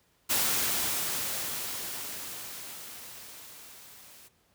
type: noise with level ramp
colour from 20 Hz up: white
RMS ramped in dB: -26 to -53 dBFS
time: 0.29-4.29 s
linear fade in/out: 20 ms
effects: pink hiss -68 dBFS RMS until 4.54 s + high-pass 60 Hz 12 dB/octave